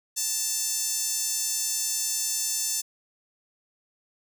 sawtooth tone with high-pass filter, 890 Hz, A5, 20 cents sharp, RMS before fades -28 dBFS, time 0.16-2.82 s, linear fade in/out 20 ms, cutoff 6600 Hz, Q 2.5, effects none

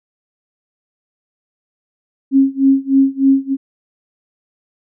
sine tone with tremolo, 270.8 Hz, C#4, 40 cents flat, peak -6 dBFS, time 2.31-3.57 s, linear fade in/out 50 ms, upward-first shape sine, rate 3.3 Hz, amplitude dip 95%, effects none

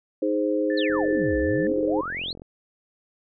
sine chord, Ab major, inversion second, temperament equal, 311.1 / 415.3 / 523.3 Hz, Eb4 / Ab4 / C5, 0 / 0 / 0 cents, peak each -24 / -27 / -25 dBFS, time 0.22-2.01 s, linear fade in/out 5 ms
sine tone, 1760 Hz, A6, in tune, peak -32 dBFS, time 0.7-1.67 s, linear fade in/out 2 ms
sine exponential two-way sweep, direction down then up, 4435 to 57.2 to 4435 Hz, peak -28 dBFS, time 0.77-2.33 s, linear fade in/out 10 ms, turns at 1.38 s
click train, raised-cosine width 2 ms, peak -28 dBFS, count 68, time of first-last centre 0.9-2.419 s, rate 44.1 Hz
effects none

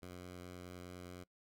10% pulse tone with vibrato, 89.7 Hz, F2, 47 cents sharp, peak -40 dBFS, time 0.02-1.24 s, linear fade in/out 10 ms, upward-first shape sine, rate 4.6 Hz, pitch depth 9 cents each way, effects noise-tail reverb RT60 0.1 s tail -23 dB re dry

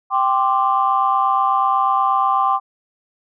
sine chord, G suspended fourth, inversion none, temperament equal, 784 / 1046.5 / 1174.7 Hz, G5 / C6 / D6, 0 / 0 / 0 cents, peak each -18 dBFS, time 0.1-2.6 s, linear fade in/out 50 ms, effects tanh soft clip ceiling -4 dBFS

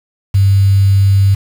sine tone with quantisation, 98 Hz, G2, in tune, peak -6 dBFS, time 0.34-1.35 s, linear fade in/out 10 ms, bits 5, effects none

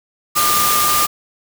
sine tone in noise, 1200 Hz, D6, 37 cents sharp, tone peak -16 dBFS, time 0.35-1.07 s, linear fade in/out 20 ms, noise white, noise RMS -17 dBFS, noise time 0.35-1.07 s, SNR -2 dB, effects none

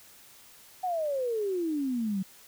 sine exponential sweep, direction down, 757 to 185 Hz, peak -27 dBFS, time 0.83-2.23 s, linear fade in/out 10 ms, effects white hiss -54 dBFS RMS until 2.47 s

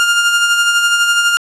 30% pulse tone with tremolo, 1406 Hz, F6, 11 cents sharp, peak -6 dBFS, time 0-1.37 s, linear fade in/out 0 ms, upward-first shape sine, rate 12 Hz, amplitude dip 40%, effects resampled to 24000 Hz + 8-bit

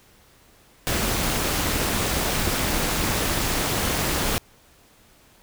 pink noise with amplitude modulation, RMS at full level -21 dBFS, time 0.87-4.38 s, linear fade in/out 0 ms, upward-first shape sine, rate 258 Hz, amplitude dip 60%, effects pink hiss -55 dBFS RMS until 5.42 s

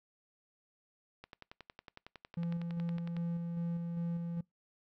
click train, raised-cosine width 0.3 ms, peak -32 dBFS, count 22, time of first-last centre 1.24-3.167 s, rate 10.9 Hz
triangle tone with tremolo, 170 Hz, F3, 46 cents flat, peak -31 dBFS, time 2.37-4.41 s, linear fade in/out 5 ms, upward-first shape square, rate 2.5 Hz, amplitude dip 30%
effects noise-tail reverb RT60 0.2 s tail -26 dB re dry

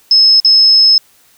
sine tone with dropouts, 5190 Hz, E8, 28 cents flat, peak -4 dBFS, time 0.11-0.98 s, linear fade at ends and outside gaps 2 ms, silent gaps 0.401-0.447 s, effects white hiss -49 dBFS RMS until 1.37 s

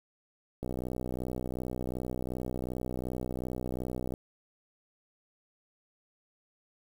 click train, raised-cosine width 2 ms, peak -22 dBFS, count 221, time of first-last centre 0.63-4.139 s, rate 62.7 Hz, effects 8-bit

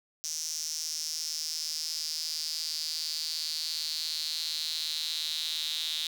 square tone with high-pass filter sweep, 78.6 Hz, D#2, 18 cents sharp, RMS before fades -34 dBFS, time 0.24-6.07 s, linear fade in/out 0 ms, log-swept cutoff 5800 to 3700 Hz, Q 6.3, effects none

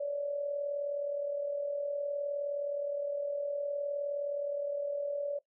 sine tone with amplitude modulation, 573 Hz, D5, 43 cents flat, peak -29 dBFS, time 0-5.39 s, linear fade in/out 10 ms, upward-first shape sine, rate 39.4 Hz, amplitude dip 50%, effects noise-tail reverb RT60 0.1 s tail -17 dB re dry

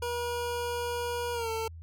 25% pulse tone with pitch glide, 480 to 447.9 Hz, B4 to A4, -49 to +31 cents, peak -27 dBFS, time 0.02-1.68 s, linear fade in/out 5 ms, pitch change -120 cents, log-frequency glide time 1.33-1.5 s, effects added 82 Hz sine -42 dBFS peak until 1.82 s

